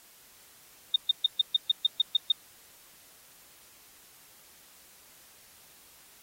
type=tone bursts; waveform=sine; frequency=3671 Hz; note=A#7; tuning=27 cents flat; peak=-18 dBFS; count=10; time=0.94-2.32 s; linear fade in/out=5 ms; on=21 ms; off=130 ms; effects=white hiss -56 dBFS RMS until 6.22 s + AAC 48 kbps